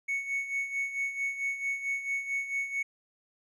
triangle tone with tremolo, 2217 Hz, C#7, in tune, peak -25 dBFS, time 0.08-2.83 s, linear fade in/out 10 ms, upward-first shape sine, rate 4.5 Hz, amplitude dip 70%, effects tanh soft clip ceiling -21 dBFS + resampled to 32000 Hz

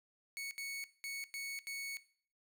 sawtooth tone bursts at uneven times, 2217 Hz, C#7, in tune, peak -37 dBFS, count 5, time 0.37-0.51 / 0.58-0.84 / 1.04-1.24 / 1.34-1.59 / 1.67-1.97 s, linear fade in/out 0 ms, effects noise-tail reverb RT60 0.5 s tail -18 dB re dry

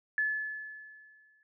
sine tone with exponential decay, 1724 Hz, A6, 36 cents flat, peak -25 dBFS, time 0.18-1.43 s, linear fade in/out 1 ms, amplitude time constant 270 ms, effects none

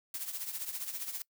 blue noise with tremolo, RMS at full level -36 dBFS, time 0.14-1.22 s, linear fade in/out 2 ms, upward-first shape triangle, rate 15 Hz, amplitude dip 75%, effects noise-tail reverb RT60 0.1 s tail -24 dB re dry

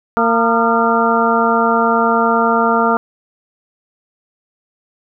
harmonic tone with a mistuned harmonic, 229.6 Hz, A#3, 26 cents flat, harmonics 1 / 2 / 3 / 4 / 5 / 6, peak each -18 / -18 / -18 / -18 / -18 / -18 dBFS, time 0.17-2.97 s, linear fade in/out 0 ms, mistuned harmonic 5, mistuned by +82 cents, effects none

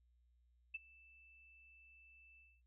sine tone with ADSR envelope, 2644 Hz, E7, 5 cents sharp, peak -39 dBFS, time 0.74-2.62 s, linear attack 10 ms, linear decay 24 ms, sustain -23 dB, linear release 240 ms, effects added 60 Hz sine -70 dBFS peak until 2.66 s

